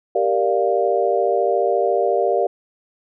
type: chord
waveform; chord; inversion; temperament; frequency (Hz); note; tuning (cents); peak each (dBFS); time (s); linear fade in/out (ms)
sine; G minor seventh; none; equal; 392 / 466.2 / 587.3 / 698.5; G4 / Bb4 / D5 / F5; 0 / 0 / 0 / 0; -21; 0.15-2.47; 5
effects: none